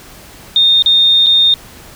sine tone with dropouts, 3660 Hz, A#7, 32 cents flat, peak -6 dBFS, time 0.56-1.54 s, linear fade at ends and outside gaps 1 ms, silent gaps 0.823-0.86 / 1.262-1.267 s, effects pink hiss -37 dBFS RMS until 1.95 s

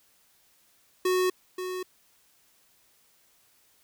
square tone with echo, 367.9 Hz, F#4, 10 cents flat, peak -23 dBFS, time 1.05-1.3 s, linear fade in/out 5 ms, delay 530 ms, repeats 1, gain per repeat -9 dB, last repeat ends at 1.83 s, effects white hiss -64 dBFS RMS until 3.83 s

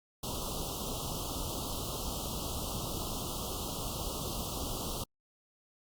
pink band-stop noise, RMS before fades -37 dBFS, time 0.23-5.04 s, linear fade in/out 5 ms, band 1300 to 2800 Hz, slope 96 dB/octave, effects Opus 48 kbps

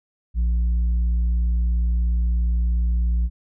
triangle tone with tanh clipping, 58.5 Hz, A#1, 7 cents sharp, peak -18 dBFS, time 0.34-3.3 s, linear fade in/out 50 ms, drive 8 dB, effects none

